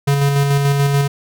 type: tone with tremolo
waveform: square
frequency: 140.9 Hz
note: C#3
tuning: 29 cents sharp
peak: -12 dBFS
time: 0.07-1.08 s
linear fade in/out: 10 ms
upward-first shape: square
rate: 6.9 Hz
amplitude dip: 30%
effects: none